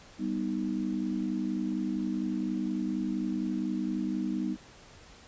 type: chord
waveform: sine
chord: G augmented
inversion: none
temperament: equal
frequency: 196 / 246.9 / 311.1 Hz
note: G3 / B3 / D#4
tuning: 0 / 0 / 0 cents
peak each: -33 dBFS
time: 0.18-4.57 s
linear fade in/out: 50 ms
effects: pink hiss -53 dBFS RMS until 5.27 s + resampled to 16000 Hz